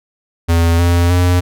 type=tone with pitch steps; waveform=square; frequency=84 / 86.51 / 89.1 Hz; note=E2 / F2 / F2; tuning=+33 / -16 / +35 cents; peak=-10 dBFS; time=0.48-1.41 s; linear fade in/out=20 ms; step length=310 ms; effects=none